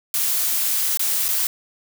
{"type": "noise with dropouts", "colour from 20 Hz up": "blue", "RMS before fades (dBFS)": -21, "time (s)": [0.14, 1.47], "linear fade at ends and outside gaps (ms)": 1, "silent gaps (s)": [[0.973, 0.994], [1.282, 1.287]], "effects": []}